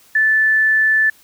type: tone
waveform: sine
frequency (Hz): 1752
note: A6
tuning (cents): -8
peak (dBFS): -11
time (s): 0.15-1.1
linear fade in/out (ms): 5
effects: white hiss -50 dBFS RMS until 1.23 s